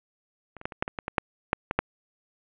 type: clicks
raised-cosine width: 0.5 ms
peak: -26 / -26 / -14 / -24 / -9 / -17 / -16 / -15 / -6 / -6 / -11 / -6 dBFS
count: 12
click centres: 0.567 / 0.614 / 0.655 / 0.722 / 0.825 / 0.879 / 0.988 / 1.081 / 1.182 / 1.531 / 1.711 / 1.79 s
effects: resampled to 8000 Hz + 8-bit